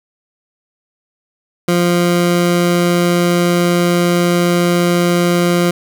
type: tone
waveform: 20% pulse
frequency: 174.61 Hz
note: F3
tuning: in tune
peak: -6 dBFS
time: 1.68-5.71 s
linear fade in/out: 5 ms
effects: none